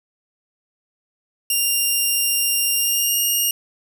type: tone with pitch glide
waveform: 5% pulse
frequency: 2794 to 2840 Hz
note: F7 to F7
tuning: 0 to +28 cents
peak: -9 dBFS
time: 1.5-3.51 s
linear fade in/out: 2 ms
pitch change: +28 cents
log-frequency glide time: 2.73-3.18 s
effects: none